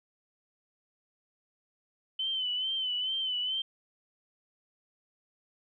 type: tone with vibrato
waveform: sine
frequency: 3048 Hz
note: G7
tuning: 49 cents flat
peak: -29 dBFS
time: 2.19-3.62 s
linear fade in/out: 5 ms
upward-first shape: sine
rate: 2.3 Hz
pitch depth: 57 cents each way
effects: none